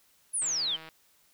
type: exponential sweep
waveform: sine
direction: down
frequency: 10810 to 2960 Hz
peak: -27 dBFS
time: 0.33-0.77 s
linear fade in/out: 20 ms
type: click train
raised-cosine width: 0.3 ms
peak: -30 dBFS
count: 76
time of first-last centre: 0.42-0.889 s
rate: 160 Hz
effects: white hiss -65 dBFS RMS until 1.33 s